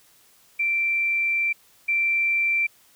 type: tone pair in turn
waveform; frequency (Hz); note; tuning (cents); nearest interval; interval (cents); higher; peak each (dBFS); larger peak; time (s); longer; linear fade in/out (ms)
sine; 2349 / 2349; D7 / D7; 0 / 0; unison; 0; neither; -20 / -19; second; 0.59-1.53 / 1.88-2.67; first; 10
effects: white hiss -57 dBFS RMS until 2.95 s